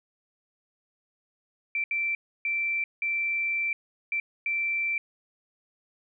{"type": "tone bursts at uneven times", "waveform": "sine", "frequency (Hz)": 2342, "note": "D7", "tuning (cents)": -5, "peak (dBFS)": -25, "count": 6, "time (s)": [[1.75, 1.84], [1.91, 2.15], [2.45, 2.84], [3.02, 3.73], [4.12, 4.2], [4.46, 4.98]], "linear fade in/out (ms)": 2, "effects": []}